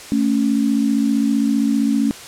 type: tone pair together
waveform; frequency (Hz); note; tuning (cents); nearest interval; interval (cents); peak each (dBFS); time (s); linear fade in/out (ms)
sine; 221.9 / 277.2; A3 / C#4; +15 / 0; major third; 385; -17 / -17; 0.12-2.11; 0
effects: white hiss -36 dBFS RMS until 2.27 s + low-pass 9000 Hz 12 dB/octave

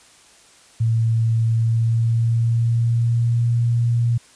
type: tone with pitch glide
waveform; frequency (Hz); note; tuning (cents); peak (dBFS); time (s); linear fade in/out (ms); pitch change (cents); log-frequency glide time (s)
sine; 113.7 to 118.12; A#2 to A#2; -43 to +23; -15; 0.8-4.18; 10; +66; 1.49-3.48
effects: white hiss -50 dBFS RMS until 4.35 s + resampled to 22050 Hz

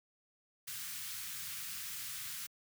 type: band-stop noise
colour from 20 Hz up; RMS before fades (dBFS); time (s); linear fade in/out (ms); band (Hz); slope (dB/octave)
white; -43; 0.67-2.47; 10; 170 to 1300; 24
effects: high-pass 80 Hz 12 dB/octave

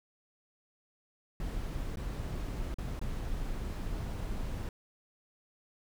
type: noise with dropouts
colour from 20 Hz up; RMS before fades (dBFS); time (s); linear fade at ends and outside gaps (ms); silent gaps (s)
brown; -36; 1.4-4.69; 2; 1.958-1.971 / 2.743-2.784 / 2.994-3.014
effects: none

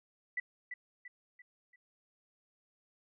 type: tone with echo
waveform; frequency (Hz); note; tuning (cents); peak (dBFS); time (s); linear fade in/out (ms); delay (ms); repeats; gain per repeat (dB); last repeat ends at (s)
sine; 1975.5; B6; 0; -32; 0.37-0.4; 5; 340; 4; -7; 1.76
effects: none

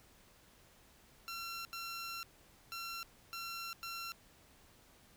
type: tone bursts at uneven times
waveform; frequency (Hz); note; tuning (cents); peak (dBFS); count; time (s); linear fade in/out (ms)
15% pulse; 1361; F6; -45; -35; 5; 1.28-1.65 / 1.73-2.23 / 2.72-3.03 / 3.33-3.73 / 3.83-4.12; 0
effects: pink hiss -64 dBFS RMS until 5.16 s

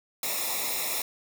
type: noise with comb filter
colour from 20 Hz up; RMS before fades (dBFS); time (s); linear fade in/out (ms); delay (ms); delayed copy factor
white; -30; 0.23-1.02; 2; 0.65; -0.95
effects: none

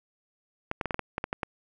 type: clicks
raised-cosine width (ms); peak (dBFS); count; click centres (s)
0.5; -14; 10; 0.714 / 0.812 / 0.857 / 0.908 / 0.944 / 0.993 / 1.181 / 1.241 / 1.329 / 1.432
effects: none

